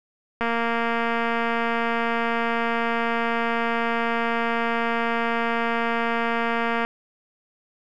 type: click train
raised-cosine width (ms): 0.5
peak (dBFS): -10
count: 1495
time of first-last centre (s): 0.41-6.85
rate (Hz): 232
effects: none